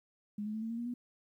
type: tone with pitch steps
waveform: sine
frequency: 207.7 / 213.3 / 219 / 224.9 / 231 / 237.2 / 243.6 Hz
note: G#3 / G#3 / A3 / A3 / A#3 / A#3 / B3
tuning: 0 / +46 / -8 / +38 / -16 / +30 / -24 cents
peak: -35 dBFS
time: 0.38-0.94 s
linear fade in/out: 5 ms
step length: 80 ms
effects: 12-bit